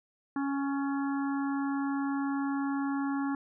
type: harmonic tone with a mistuned harmonic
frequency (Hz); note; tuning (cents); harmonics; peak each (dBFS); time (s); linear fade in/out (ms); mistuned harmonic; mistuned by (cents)
277.2; C#4; 0; 1 / 3 / 4 / 5 / 6; -29 / -39 / -41 / -43 / -45; 0.36-3.35; 2; 6; +37
effects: none